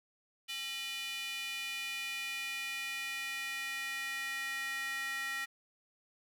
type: tone with high-pass filter sweep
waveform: square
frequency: 270 Hz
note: C#4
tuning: 45 cents flat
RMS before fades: -39 dBFS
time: 0.48-5.46 s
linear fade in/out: 20 ms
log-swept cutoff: 2800 to 1800 Hz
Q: 3.6
effects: none